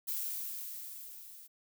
violet noise with level ramp, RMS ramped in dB -35 to -53 dBFS, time 0.07-1.48 s, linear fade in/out 20 ms, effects none

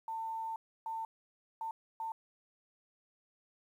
sine tone bursts at uneven times, 897 Hz, A5, 33 cents sharp, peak -36 dBFS, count 4, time 0.08-0.56 / 0.86-1.05 / 1.61-1.71 / 2-2.12 s, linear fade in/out 2 ms, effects 11-bit

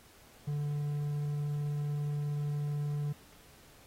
triangle tone, 146.4 Hz, D3, 5 cents flat, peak -29 dBFS, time 0.47-3.13 s, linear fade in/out 10 ms, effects pink hiss -59 dBFS RMS until 3.86 s + AAC 48 kbps

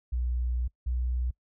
sine tone pair in turn, 61 / 61.67 Hz, B1 / B1, -21 / -2 cents, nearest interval unison, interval 19 cents, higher second, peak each -26 dBFS, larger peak neither, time 0.12-0.68 / 0.86-1.31 s, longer first, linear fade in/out 10 ms, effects noise-tail reverb RT60 0.1 s tail -22 dB re dry

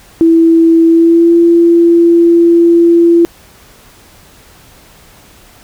sine tone with pitch glide, 329.6 to 339.3 Hz, E4 to F4, 0 to -50 cents, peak -3 dBFS, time 0.21-3.25 s, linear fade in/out 0 ms, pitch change +50 cents, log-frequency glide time 0.87-1.35 s, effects pink hiss -41 dBFS RMS until 5.63 s

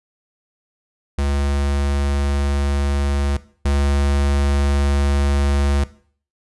square tone pair in turn, 70.5 / 70.5 Hz, C#2 / C#2, +30 / +30 cents, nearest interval unison, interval 0 cents, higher neither, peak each -18 / -16 dBFS, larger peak second, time 1.18-3.37 / 3.65-5.84 s, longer neither, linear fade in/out 5 ms, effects noise-tail reverb RT60 0.5 s tail -17 dB re dry + resampled to 24000 Hz

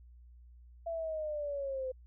sine linear sweep, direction down, 673 to 510 Hz, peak -34 dBFS, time 0.86-1.92 s, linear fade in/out 10 ms, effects added 60 Hz sine -53 dBFS peak until 2.06 s

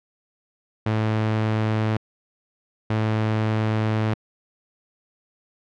sawtooth tone bursts at uneven times, 109.1 Hz, A2, 14 cents flat, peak -16 dBFS, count 2, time 0.86-1.97 / 2.9-4.14 s, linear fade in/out 5 ms, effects low-pass 3000 Hz 12 dB/octave

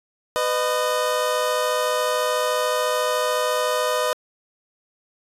25% pulse tone pair together, 500.1 / 614 Hz, B4 / D#5, +22 / -23 cents, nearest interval major third, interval 355 cents, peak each -19 dBFS, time 0.36-4.13 s, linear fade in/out 0 ms, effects resampled to 32000 Hz

